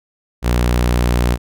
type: tone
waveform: sawtooth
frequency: 60.3 Hz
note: B1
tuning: 41 cents flat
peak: -9 dBFS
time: 0.42-1.38 s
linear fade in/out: 50 ms
effects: none

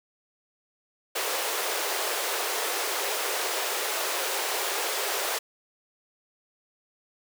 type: high-pass noise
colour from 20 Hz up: pink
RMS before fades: -29 dBFS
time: 1.15-5.39 s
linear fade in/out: 10 ms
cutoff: 380 Hz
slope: 48 dB/octave
effects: none

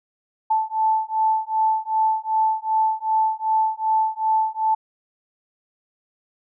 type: beating tone pair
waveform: sine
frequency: 876 / 878.6 Hz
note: A5 / A5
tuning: -8 / -3 cents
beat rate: 2.6 Hz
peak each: -21 dBFS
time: 0.5-4.75 s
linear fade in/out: 10 ms
effects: none

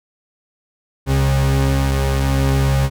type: tone pair together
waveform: 40% pulse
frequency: 67.85 / 135 Hz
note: C#2 / C#3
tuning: -36 / -45 cents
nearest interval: octave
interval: 1191 cents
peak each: -16 dBFS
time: 1.06-2.9 s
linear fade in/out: 50 ms
effects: none

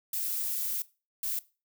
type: noise bursts at uneven times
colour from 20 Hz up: violet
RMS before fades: -32 dBFS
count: 2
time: 0.13-0.82 / 1.23-1.39 s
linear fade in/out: 2 ms
effects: noise-tail reverb RT60 0.3 s tail -19 dB re dry

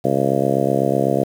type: harmonic tone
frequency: 68 Hz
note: C#2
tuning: 33 cents flat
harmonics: 2 / 3 / 4 / 5 / 6 / 7 / 8 / 9 / 10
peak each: -24 / -24 / -24 / -24 / -24 / -24 / -24 / -24 / -24 dBFS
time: 0.04-1.24 s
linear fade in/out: 10 ms
effects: 7-bit

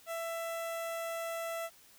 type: tone with notch filter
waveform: sawtooth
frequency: 665 Hz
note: E5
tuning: 15 cents sharp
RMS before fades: -38 dBFS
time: 0.06-1.7 s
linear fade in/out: 50 ms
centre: 4500 Hz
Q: 1.6
effects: white hiss -60 dBFS RMS until 1.98 s

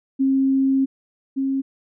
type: tone pair in turn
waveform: sine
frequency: 268.5 / 269.9 Hz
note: C4 / C#4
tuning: +45 / -46 cents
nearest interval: unison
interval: 9 cents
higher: second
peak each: -15 / -19 dBFS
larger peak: first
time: 0.19-0.86 / 1.36-1.62 s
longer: first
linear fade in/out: 20 ms
effects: none

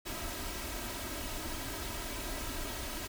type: noise with comb filter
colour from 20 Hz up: pink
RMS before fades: -39 dBFS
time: 0.05-3.08 s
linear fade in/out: 20 ms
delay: 3.1 ms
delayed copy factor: +0.65
effects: none

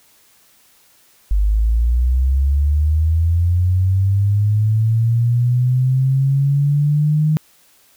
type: linear sweep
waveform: sine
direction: up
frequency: 48.81 to 155.56 Hz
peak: -12 dBFS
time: 1.31-7.37 s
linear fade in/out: 0 ms
effects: white hiss -53 dBFS RMS until 7.96 s

